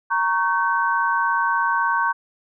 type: chord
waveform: sine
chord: G diminished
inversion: first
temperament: equal with one note detuned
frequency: 932.3 / 1108.7 / 1533.1 Hz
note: Bb5 / Db6 / G6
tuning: 0 / 0 / -39 cents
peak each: -22 dBFS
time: 0.1-2.13 s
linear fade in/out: 20 ms
effects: none